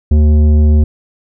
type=tone with tanh clipping; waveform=triangle; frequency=75.6 Hz; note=D#2; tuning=49 cents flat; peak=-7 dBFS; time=0.11-0.84 s; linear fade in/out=5 ms; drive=15 dB; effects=none